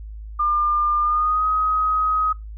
sine tone with pitch glide, 1200 to 1261.8 Hz, D6 to D#6, +37 to +24 cents, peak -17 dBFS, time 0.39-2.33 s, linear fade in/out 10 ms, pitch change +87 cents, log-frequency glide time 1.01-1.46 s, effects noise-tail reverb RT60 0.2 s tail -21 dB re dry + added 53 Hz sine -32 dBFS peak until 2.57 s

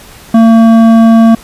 sine tone with hard clipping, 226.6 Hz, A#3, 49 cents flat, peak -3 dBFS, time 0.34-1.35 s, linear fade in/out 5 ms, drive 10 dB, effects pink hiss -34 dBFS RMS until 1.43 s + resampled to 32000 Hz

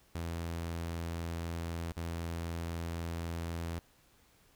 sawtooth tone with dropouts, 83.9 Hz, E2, 31 cents sharp, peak -32 dBFS, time 0.15-3.79 s, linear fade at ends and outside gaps 0 ms, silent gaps 1.919-1.969 s, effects pink hiss -66 dBFS RMS until 4.55 s

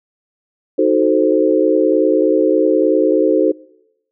sine chord, D# diminished seventh, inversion none, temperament equal, 311.1 / 370 / 440 / 523.3 Hz, D#4 / F#4 / A4 / C5, 0 / 0 / 0 / 0 cents, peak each -16 dBFS, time 0.78-3.52 s, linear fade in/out 10 ms, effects noise-tail reverb RT60 0.9 s tail -24 dB re dry

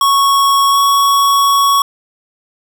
square tone with pitch glide, 1107 to 1116 Hz, C#6 to C#6, -3 to +11 cents, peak -9 dBFS, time 0.01-1.82 s, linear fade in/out 2 ms, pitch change +14 cents, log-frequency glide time 0.7-0.78 s, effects none

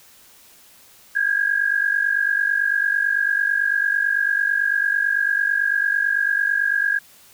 sine tone pair together, 1608 / 1657 Hz, G6 / G#6, +44 / -4 cents, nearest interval minor second, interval 52 cents, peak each -20 dBFS, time 1.15-6.99 s, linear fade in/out 10 ms, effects white hiss -50 dBFS RMS until 7.33 s

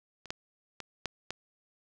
clicks, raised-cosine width 0.2 ms, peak -29 / -16 / -22 / -15 / -18 dBFS, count 5, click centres 0.257 / 0.305 / 0.803 / 1.057 / 1.306 s, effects none

